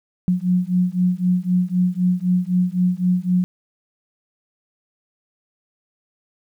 sine beating tone pair, 178.8 / 182.7 Hz, F3 / F#3, +41 / -22 cents, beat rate 3.9 Hz, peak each -19 dBFS, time 0.28-3.44 s, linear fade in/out 0 ms, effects 9-bit

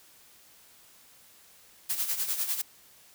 blue noise with tremolo, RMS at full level -28 dBFS, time 1.89-2.62 s, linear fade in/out 10 ms, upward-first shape sine, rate 10 Hz, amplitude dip 65%, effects white hiss -57 dBFS RMS until 3.14 s

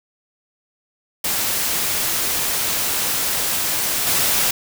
white noise with level steps, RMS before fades -21 / -18 dBFS, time 1.24-4.51 s, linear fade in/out 5 ms, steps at 4.07 s, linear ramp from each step 2 ms, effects none

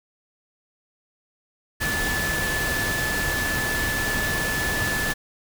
sine tone in noise, 1736 Hz, A6, 24 cents flat, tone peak -25 dBFS, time 1.8-5.14 s, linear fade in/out 20 ms, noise pink, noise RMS -27 dBFS, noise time 1.8-5.14 s, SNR -1 dB, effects none

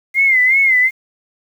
sine tone with vibrato, 2093 Hz, C7, in tune, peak -9 dBFS, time 0.14-0.91 s, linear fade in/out 50 ms, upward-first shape sine, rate 2.7 Hz, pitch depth 90 cents each way, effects 7-bit

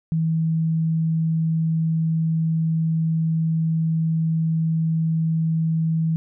sine tone, 161.6 Hz, E3, 34 cents flat, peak -18 dBFS, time 0.12-6.16 s, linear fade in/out 0 ms, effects none

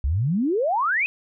sine exponential sweep, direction up, 61.74 to 2600 Hz, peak -19 dBFS, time 0.04-1.06 s, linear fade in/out 0 ms, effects none

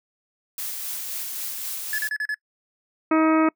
blue noise with tremolo, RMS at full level -30 dBFS, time 0.58-2.09 s, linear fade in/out 2 ms, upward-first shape sine, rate 3.8 Hz, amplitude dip 25%
triangle tone bursts, 1712 Hz, A6, 48 cents flat, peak -21 dBFS, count 5, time 1.93-2.344 s, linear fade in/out 2 ms, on 54 ms, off 36 ms
harmonic tone, 317 Hz, D#4, 32 cents sharp, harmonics 1 / 2 / 3 / 4 / 5 / 6 / 7 / 8, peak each -17 / -25 / -28 / -24 / -36 / -36 / -33 / -37 dBFS, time 3.11-3.49 s, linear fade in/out 5 ms
effects noise-tail reverb RT60 0.1 s tail -26 dB re dry

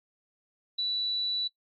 sine tone, 3951 Hz, B7, in tune, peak -27 dBFS, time 0.78-1.48 s, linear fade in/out 10 ms, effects noise-tail reverb RT60 0.1 s tail -20 dB re dry + AAC 32 kbps

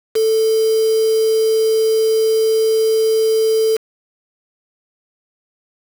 sine tone with quantisation, 442.1 Hz, A4, 8 cents sharp, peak -12 dBFS, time 0.15-3.77 s, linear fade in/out 10 ms, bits 4, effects none

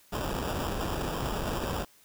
pink noise with sample-and-hold, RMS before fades -32 dBFS, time 0.12-1.85 s, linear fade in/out 10 ms, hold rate 2100 Hz, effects white hiss -60 dBFS RMS until 2.04 s

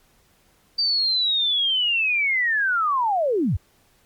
sine linear sweep, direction down, 4675 to 60.1 Hz, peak -18 dBFS, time 0.78-3.57 s, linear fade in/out 10 ms, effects pink hiss -60 dBFS RMS until 4.05 s + MP3 96 kbps

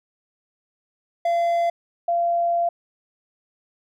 triangle / sine tone pair in turn, 684 / 687.2 Hz, F5 / F5, -36 / -28 cents, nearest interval unison, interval 8 cents, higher second, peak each -16 / -18 dBFS, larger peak first, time 1.25-1.7 / 2.08-2.69 s, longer second, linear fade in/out 5 ms, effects none

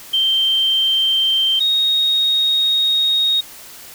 sine tone pair in turn, 3136 / 3742 Hz, G7 / A#7, 0 / +6 cents, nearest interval minor third, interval 306 cents, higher second, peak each -13 / -13 dBFS, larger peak neither, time 0.13-1.6 / 1.6-3.41 s, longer second, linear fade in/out 10 ms, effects white hiss -38 dBFS RMS until 3.94 s

